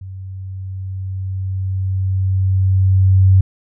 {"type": "tone with level ramp", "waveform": "sine", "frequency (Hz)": 94.9, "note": "F#2", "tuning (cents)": 44, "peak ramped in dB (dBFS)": [-28, -6], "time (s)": [0.01, 3.41], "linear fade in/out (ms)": 5, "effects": []}